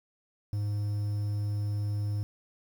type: tone with quantisation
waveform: triangle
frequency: 103.5 Hz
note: G#2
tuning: 5 cents flat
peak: -26 dBFS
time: 0.53-2.23 s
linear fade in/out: 0 ms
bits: 9
effects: none